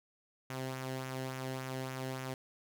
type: tone with flanger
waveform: sawtooth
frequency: 130.81 Hz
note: C3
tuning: in tune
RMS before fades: -40 dBFS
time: 0.5-2.34 s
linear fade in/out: 2 ms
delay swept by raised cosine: 0.22 to 0.87 ms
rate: 3.5 Hz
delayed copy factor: -0.5
effects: none